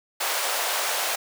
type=high-pass noise; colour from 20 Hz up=pink; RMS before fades=-26 dBFS; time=0.2-1.16 s; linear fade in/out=10 ms; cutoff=570 Hz; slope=24 dB/octave; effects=none